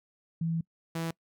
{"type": "tone pair in turn", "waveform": ["sine", "sawtooth"], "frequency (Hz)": [164.81, 164.81], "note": ["E3", "E3"], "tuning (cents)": [0, 0], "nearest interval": "unison", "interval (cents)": 0, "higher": "neither", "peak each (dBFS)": -27, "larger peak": "neither", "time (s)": [[0.41, 0.61], [0.95, 1.11]], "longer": "first", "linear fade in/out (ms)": 5, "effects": ["noise-tail reverb RT60 0.1 s tail -24 dB re dry"]}